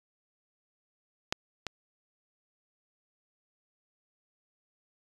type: clicks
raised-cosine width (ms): 0.2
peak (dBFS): -10 / -16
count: 2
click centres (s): 1.325 / 1.667
effects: resampled to 24000 Hz